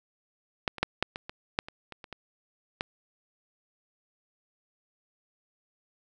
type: clicks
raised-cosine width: 0.3 ms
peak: -10 / -23 / -7 / -8 / -19 / -22 / -8 / -25 / -25 / -27 / -23 / -13 dBFS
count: 12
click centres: 0.678 / 0.783 / 0.83 / 1.026 / 1.159 / 1.295 / 1.589 / 1.685 / 1.923 / 2.042 / 2.127 / 2.809 s
effects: none